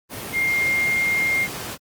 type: tone in noise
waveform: sine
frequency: 2120 Hz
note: C7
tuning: 22 cents sharp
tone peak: -18 dBFS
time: 0.32-1.48 s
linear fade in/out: 50 ms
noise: pink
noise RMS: -31 dBFS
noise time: 0.09-1.78 s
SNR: +10 dB
effects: high-pass 100 Hz 12 dB/octave + Opus 32 kbps